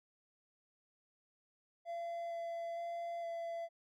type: tone with pitch steps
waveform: triangle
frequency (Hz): 681 / 676 / 683 / 674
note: F5 / E5 / F5 / E5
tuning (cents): -44 / +43 / -39 / +38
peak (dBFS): -37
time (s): 1.85-3.69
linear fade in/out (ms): 50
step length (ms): 460
effects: none